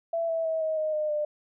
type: tone with pitch steps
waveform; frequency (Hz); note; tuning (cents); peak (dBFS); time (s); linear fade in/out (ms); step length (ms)
sine; 667 / 655.2 / 643.5 / 632.1 / 620.9 / 609.9 / 599.1; E5 / E5 / E5 / D#5 / D#5 / D#5 / D5; +20 / -11 / -42 / +27 / -4 / -35 / +34; -25; 0.13-1.25; 5; 160
effects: none